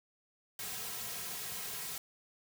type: noise with comb filter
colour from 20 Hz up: white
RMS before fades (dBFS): -41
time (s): 0.59-1.98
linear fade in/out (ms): 2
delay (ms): 3.4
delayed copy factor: -0.8
effects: none